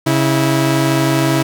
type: tone pair together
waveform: sawtooth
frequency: 136.8 / 325.4 Hz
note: C#3 / E4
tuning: -23 / -22 cents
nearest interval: octave + minor third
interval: 1501 cents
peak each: -11 dBFS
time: 0.06-1.43 s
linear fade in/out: 10 ms
effects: none